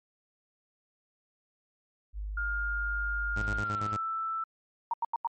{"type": "tone", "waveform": "sine", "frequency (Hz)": 51, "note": "G#1", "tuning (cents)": -31, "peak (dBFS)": -33, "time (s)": [2.13, 3.64], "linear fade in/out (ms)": 50}
{"type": "tone with pitch glide", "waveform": "sine", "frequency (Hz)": [1411, 1324.1], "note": ["F6", "E6"], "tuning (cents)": [17, 7], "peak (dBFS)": -30, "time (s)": [2.37, 4.44], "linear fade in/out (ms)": 5, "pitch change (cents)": -110, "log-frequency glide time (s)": [3.59, 3.84]}
{"type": "tone with tremolo", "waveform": "sawtooth", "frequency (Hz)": 104.2, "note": "G#2", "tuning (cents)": 6, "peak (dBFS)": -29, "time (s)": [3.36, 3.97], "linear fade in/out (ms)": 10, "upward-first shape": "square", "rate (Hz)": 8.9, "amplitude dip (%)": 65}
{"type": "tone bursts", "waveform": "sine", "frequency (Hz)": 932.3, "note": "A#5", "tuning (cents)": 0, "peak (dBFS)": -26, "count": 4, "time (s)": [4.91, 5.272], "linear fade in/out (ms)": 2, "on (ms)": 26, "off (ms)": 86}
{"effects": ["MP3 32 kbps"]}